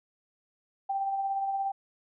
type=tone with tremolo; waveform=sine; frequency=784 Hz; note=G5; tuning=in tune; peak=-26 dBFS; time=0.89-1.72 s; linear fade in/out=10 ms; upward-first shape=sine; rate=17 Hz; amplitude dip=35%; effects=none